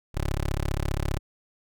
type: tone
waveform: 15% pulse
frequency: 35 Hz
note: C#1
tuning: 18 cents sharp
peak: -19 dBFS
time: 0.14-1.19 s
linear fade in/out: 20 ms
effects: none